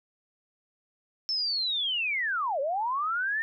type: linear two-way sweep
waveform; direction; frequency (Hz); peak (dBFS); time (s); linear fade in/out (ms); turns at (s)
sine; down then up; 5350 to 523.3 to 1825; -26; 1.29-3.42; 0; 2.6
effects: none